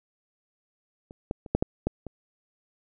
clicks, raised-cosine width 2 ms, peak -30 / -15 / -27 / -8 / -9 / -11 / -23 dBFS, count 7, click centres 1.109 / 1.311 / 1.462 / 1.55 / 1.625 / 1.87 / 2.067 s, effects none

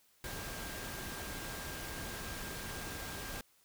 sine tone in noise, 1600 Hz, G6, 35 cents sharp, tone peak -50 dBFS, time 0.24-3.41 s, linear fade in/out 2 ms, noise pink, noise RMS -43 dBFS, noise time 0.24-3.41 s, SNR -10 dB, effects white hiss -69 dBFS RMS until 3.64 s

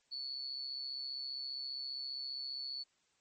sine tone with amplitude modulation, 4435 Hz, C#8, in tune, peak -36 dBFS, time 0.11-2.84 s, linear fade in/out 20 ms, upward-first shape sine, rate 135 Hz, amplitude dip 65%, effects white hiss -75 dBFS RMS until 3.2 s + MP3 32 kbps

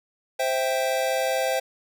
square chord, C major, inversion none, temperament equal, 523.3 / 659.3 / 784 Hz, C5 / E5 / G5, 0 / 0 / 0 cents, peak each -26 / -28 / -29 dBFS, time 0.39-1.6 s, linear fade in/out 10 ms, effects none

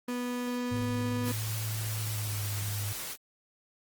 35% pulse tone, 245.8 Hz, B3, 8 cents flat, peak -29 dBFS, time 0.08-1.32 s, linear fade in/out 5 ms
sine tone with pitch glide, 108.9 to 102.85 Hz, A2 to G#2, -17 to -16 cents, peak -32 dBFS, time 0.71-2.93 s, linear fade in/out 10 ms, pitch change -99 cents, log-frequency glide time 2.02-2.46 s
white noise, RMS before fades -38 dBFS, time 1.23-3.17 s, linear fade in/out 50 ms
effects Opus 24 kbps

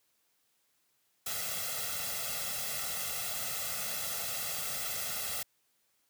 white noise with comb filter, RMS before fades -36 dBFS, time 1.26-5.43 s, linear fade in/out 5 ms, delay 1.5 ms, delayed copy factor +0.95, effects white hiss -74 dBFS RMS until 6.09 s + high-pass 80 Hz 12 dB/octave

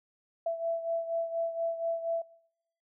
sine beating tone pair, 665 / 669.2 Hz, E5 / E5, +15 / +26 cents, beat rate 4.2 Hz, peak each -30 / -36 dBFS, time 0.46-2.22 s, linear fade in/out 5 ms, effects noise-tail reverb RT60 0.8 s tail -23 dB re dry

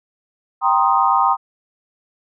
sine chord, C minor seventh, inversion second, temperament equal with one note detuned, 784 / 938.8 / 1046.5 / 1244.5 Hz, G5 / Bb5 / C6 / Eb6, 0 / +12 / 0 / 0 cents, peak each -18 dBFS, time 0.61-1.37 s, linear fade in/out 50 ms, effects none

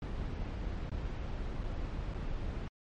brown noise with dropouts, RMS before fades -37 dBFS, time 0.02-2.68 s, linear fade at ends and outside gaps 2 ms, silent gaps 0.896-0.916 / 1.635-1.639 / 2.139-2.144 s, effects low-pass 4000 Hz 12 dB/octave + MP3 48 kbps

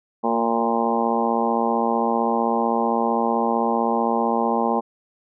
harmonic tone with a mistuned harmonic, 115.6 Hz, A#2, 14 cents flat, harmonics 2 / 3 / 4 / 5 / 6 / 7 / 8 / 9, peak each -24 / -29 / -26 / -28 / -29 / -24 / -28 / -28 dBFS, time 0.23-4.81 s, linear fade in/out 20 ms, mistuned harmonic 3, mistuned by +18 cents, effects none

